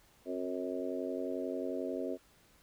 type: harmonic tone with a mistuned harmonic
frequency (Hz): 91.2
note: F#2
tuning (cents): -24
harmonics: 3 / 4 / 5 / 6 / 7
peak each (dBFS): -39 / -40 / -41 / -42 / -42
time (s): 0.25-2.18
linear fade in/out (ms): 50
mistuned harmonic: 3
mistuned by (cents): -41
effects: pink hiss -65 dBFS RMS until 2.62 s